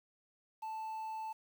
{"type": "tone with quantisation", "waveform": "triangle", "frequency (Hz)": 880, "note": "A5", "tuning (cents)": 0, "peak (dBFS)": -37, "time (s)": [0.62, 1.33], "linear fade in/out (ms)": 10, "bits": 10, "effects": []}